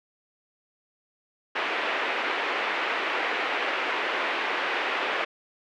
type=band-pass noise; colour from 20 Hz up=white; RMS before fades=-28 dBFS; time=1.55-5.25 s; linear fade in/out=10 ms; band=330 to 2600 Hz; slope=24 dB/octave; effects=none